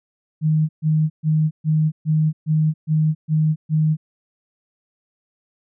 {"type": "tone bursts", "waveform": "sine", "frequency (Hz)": 155.56, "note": "D#3", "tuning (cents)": 0, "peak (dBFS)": -14, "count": 9, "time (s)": [0.41, 3.97], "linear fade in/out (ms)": 50, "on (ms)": 280, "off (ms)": 130, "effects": []}